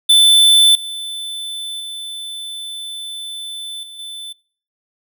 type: tone with level steps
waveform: square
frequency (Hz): 3520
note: A7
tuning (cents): 0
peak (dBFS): -7 / -24 / -26 / -33 / -28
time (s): 0.09-4.33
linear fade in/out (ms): 10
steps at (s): 0.75 / 1.8 / 3.83 / 3.99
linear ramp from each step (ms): 2
effects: noise-tail reverb RT60 0.5 s tail -26 dB re dry